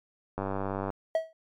click train, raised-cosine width 1 ms, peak -18 dBFS, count 52, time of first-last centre 0.38-0.903 s, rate 97.6 Hz
triangle tone with exponential decay, 646 Hz, E5, 35 cents flat, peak -18 dBFS, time 1.15-1.33 s, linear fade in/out 2 ms, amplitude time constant 38 ms
effects MP3 96 kbps

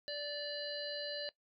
harmonic tone, 584 Hz, D5, 10 cents flat, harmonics 1 / 3 / 5 / 7 / 8, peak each -42 / -47 / -50 / -43 / -48 dBFS, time 0.08-1.29 s, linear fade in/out 0 ms, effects noise-tail reverb RT60 0.1 s tail -19 dB re dry

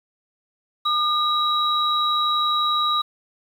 sine tone pair together, 1213 / 3863 Hz, D#6 / B7, -44 / -39 cents, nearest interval octave + minor sixth, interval 2005 cents, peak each -20 / -22 dBFS, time 0.85-3.02 s, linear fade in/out 10 ms, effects 8-bit

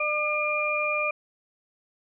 harmonic tone, 601 Hz, D5, 40 cents sharp, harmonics 1 / 2 / 4, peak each -29 / -30 / -26 dBFS, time 0-1.11 s, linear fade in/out 5 ms, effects none

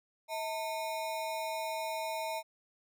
square ring-modulated tone, 772 Hz, G5, 27 cents flat, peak -32 dBFS, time 0.28-2.43 s, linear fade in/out 50 ms, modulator 130 Hz, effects none

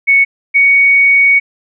sine tone pair in turn, 2217 / 2235 Hz, C#7 / C#7, 0 / +14 cents, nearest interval unison, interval 14 cents, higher second, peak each -5 dBFS, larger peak neither, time 0.07-0.25 / 0.54-1.4 s, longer second, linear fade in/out 20 ms, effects none

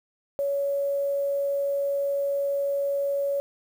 sine tone with quantisation, 561 Hz, C#5, 21 cents sharp, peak -23 dBFS, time 0.39-3.4 s, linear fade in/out 0 ms, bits 8, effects none

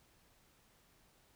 silence, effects pink hiss -69 dBFS RMS until 1.35 s

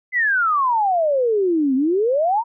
sine exponential two-way sweep, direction down then up, 2062 to 254.5 to 964 Hz, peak -15 dBFS, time 0.12-2.44 s, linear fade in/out 50 ms, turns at 1.75 s, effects none

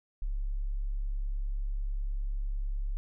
sine tone, 34.65 Hz, C#1, in tune, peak -29 dBFS, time 0.22-2.97 s, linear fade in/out 0 ms, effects none

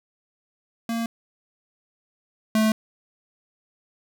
square tone pair in turn, 230 / 218 Hz, A#3 / A3, -23 / -16 cents, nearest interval minor second, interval 93 cents, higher first, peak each -25 / -18 dBFS, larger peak second, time 0.89-1.06 / 2.55-2.72 s, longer neither, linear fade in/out 2 ms, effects none

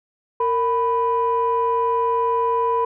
sine tone pair together, 461.3 / 992 Hz, A#4 / B5, -18 / +7 cents, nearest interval octave + minor second, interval 1325 cents, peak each -20 / -18 dBFS, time 0.4-2.85 s, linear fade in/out 5 ms, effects tanh soft clip ceiling -11 dBFS

